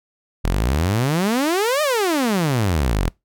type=exponential two-way sweep; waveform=sawtooth; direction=up then down; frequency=38.89 to 626 to 38.89 Hz; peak=-13 dBFS; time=0.44-3.09 s; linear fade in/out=10 ms; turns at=1.82 s; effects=noise-tail reverb RT60 0.2 s tail -24 dB re dry